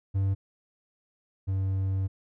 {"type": "tone pair in turn", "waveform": "triangle", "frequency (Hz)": [97.3, 95.91], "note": ["G2", "G2"], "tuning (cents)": [-12, -37], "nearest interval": "unison", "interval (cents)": 25, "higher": "first", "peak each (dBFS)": [-21, -23], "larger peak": "first", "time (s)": [[0.14, 0.35], [1.47, 2.08]], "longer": "second", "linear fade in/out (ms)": 20, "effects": []}